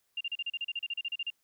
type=tone bursts; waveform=sine; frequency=2794 Hz; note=F7; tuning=in tune; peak=-31 dBFS; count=16; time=0.17-1.303 s; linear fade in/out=5 ms; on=38 ms; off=35 ms; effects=white hiss -75 dBFS RMS until 1.43 s